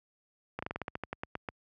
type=slowing click train; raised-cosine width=0.5 ms; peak=-20 dBFS; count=13; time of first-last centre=0.59-1.488 s; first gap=35 ms; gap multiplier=1.13; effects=high-pass 60 Hz 12 dB/octave